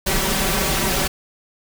pink noise with comb filter, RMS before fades -20 dBFS, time 0.06-1.08 s, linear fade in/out 10 ms, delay 5.2 ms, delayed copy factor +0.8, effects none

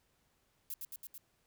violet noise with echo, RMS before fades -41 dBFS, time 0.7-0.74 s, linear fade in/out 2 ms, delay 110 ms, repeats 4, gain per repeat -2 dB, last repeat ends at 1.18 s, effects pink hiss -75 dBFS RMS until 1.46 s

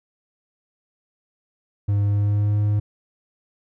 triangle tone with pitch glide, 101.7 to 104.14 Hz, G#2 to G#2, -36 to +5 cents, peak -15 dBFS, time 1.88-2.8 s, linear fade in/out 10 ms, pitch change +41 cents, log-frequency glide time 2.03-2.58 s, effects none

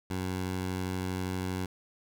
15% pulse tone, 92.5 Hz, F#2, in tune, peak -25 dBFS, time 0.1-1.66 s, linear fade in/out 5 ms, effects none

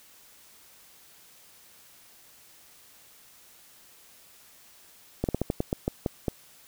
slowing click train, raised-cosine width 2 ms, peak -12 dBFS, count 10, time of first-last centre 5.24-6.282 s, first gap 48 ms, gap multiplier 1.21, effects white hiss -55 dBFS RMS until 6.67 s

